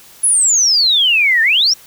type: exponential two-way sweep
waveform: sine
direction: down then up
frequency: 10890 to 1760 to 5800 Hz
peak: -9 dBFS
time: 0.23-1.74 s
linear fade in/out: 10 ms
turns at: 1.42 s
effects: white hiss -42 dBFS RMS until 1.86 s